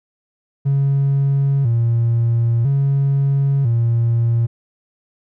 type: tone with vibrato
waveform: triangle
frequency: 127.1 Hz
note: C3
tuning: 50 cents flat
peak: -10 dBFS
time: 0.65-4.47 s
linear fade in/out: 20 ms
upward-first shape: square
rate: 0.5 Hz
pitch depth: 150 cents each way
effects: tanh soft clip ceiling -9 dBFS